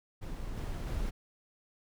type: noise with level steps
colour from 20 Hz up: brown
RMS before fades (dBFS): -39 / -36 / -34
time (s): 0.21-1.11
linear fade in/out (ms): 20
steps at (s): 0.56 / 0.86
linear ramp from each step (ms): 20
effects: none